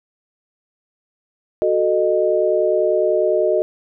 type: chord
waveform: sine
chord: D# diminished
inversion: first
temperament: equal with one note detuned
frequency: 370 / 440 / 616.2 Hz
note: F#4 / A4 / D#5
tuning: 0 / 0 / -17 cents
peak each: -19 / -20 / -17 dBFS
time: 1.62-3.62 s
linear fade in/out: 0 ms
effects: none